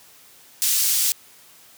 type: high-pass noise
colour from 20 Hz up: pink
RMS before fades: -20 dBFS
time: 0.62-1.12 s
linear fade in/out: 0 ms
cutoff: 5600 Hz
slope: 12 dB/octave
effects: white hiss -50 dBFS RMS until 1.77 s + high-pass 80 Hz 12 dB/octave